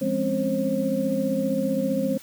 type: tone cluster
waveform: sine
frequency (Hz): 171.9 / 206 / 258.9 / 274.1 / 535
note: F3 / G#3 / C4 / C#4 / C5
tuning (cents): -27 / -14 / -18 / -19 / +38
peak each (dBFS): -32 / -27 / -27 / -31 / -26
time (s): 0.01-2.18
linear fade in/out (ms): 10
effects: white hiss -47 dBFS RMS until 2.22 s